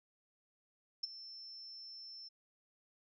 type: tone with ADSR envelope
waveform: sine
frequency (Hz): 5340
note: E8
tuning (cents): +22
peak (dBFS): -32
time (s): 1.03-2.29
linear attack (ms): 8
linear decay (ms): 18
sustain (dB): -16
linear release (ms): 15
effects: none